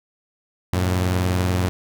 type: tone pair together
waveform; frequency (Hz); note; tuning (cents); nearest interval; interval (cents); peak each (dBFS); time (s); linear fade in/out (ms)
sawtooth; 90.8 / 111.47; F#2 / A2; -32 / +23; major third; 355; -15 / -23; 0.73-1.69; 0
effects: none